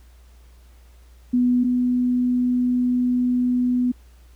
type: tone pair in turn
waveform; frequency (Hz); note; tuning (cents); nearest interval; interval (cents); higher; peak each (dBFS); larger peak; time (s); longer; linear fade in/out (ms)
sine; 246.9 / 248; B3 / B3; 0 / +7; unison; 7; second; -15 / -17; first; 1.33-1.64 / 1.64-3.92; second; 10
effects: added 60 Hz sine -46 dBFS peak until 4.35 s + pink hiss -59 dBFS RMS until 4.35 s